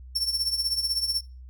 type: tone with tremolo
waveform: 40% pulse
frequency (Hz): 5430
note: F8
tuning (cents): -50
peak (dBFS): -20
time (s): 0.15-1.21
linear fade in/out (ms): 10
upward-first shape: triangle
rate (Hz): 16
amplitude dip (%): 80
effects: noise-tail reverb RT60 0.3 s tail -22 dB re dry + added 63 Hz sine -41 dBFS peak until 1.49 s